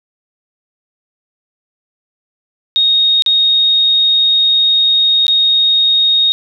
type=tone with dropouts; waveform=sine; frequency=3729 Hz; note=A#7; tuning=in tune; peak=-8 dBFS; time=2.76-6.32 s; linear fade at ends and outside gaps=0 ms; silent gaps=3.222-3.262 / 5.267-5.281 s; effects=none